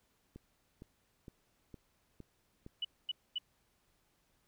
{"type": "click train", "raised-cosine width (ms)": 3, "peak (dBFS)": -36, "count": 6, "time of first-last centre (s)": [0.36, 2.664], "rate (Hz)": 2.17}
{"type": "tone bursts", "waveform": "sine", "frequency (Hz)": 2960, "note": "F#7", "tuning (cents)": 0, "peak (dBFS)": -33, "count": 3, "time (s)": [2.82, 3.384], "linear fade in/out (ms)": 5, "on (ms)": 28, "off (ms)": 240}
{"effects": ["pink hiss -75 dBFS RMS until 4.47 s"]}